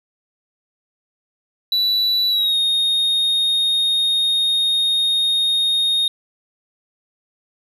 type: tone with pitch glide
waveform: triangle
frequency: 3951 to 3708 Hz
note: B7 to A#7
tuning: 0 to -10 cents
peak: -14 dBFS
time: 1.72-6.08 s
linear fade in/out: 2 ms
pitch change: -110 cents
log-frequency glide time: 2.29-2.57 s
effects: none